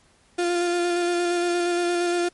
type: tone with vibrato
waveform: 35% pulse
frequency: 349.2 Hz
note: F4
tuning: in tune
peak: -19 dBFS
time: 0.38-2.29 s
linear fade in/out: 10 ms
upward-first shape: square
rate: 8.6 Hz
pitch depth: 13 cents each way
effects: pink hiss -59 dBFS RMS until 2.33 s + MP3 48 kbps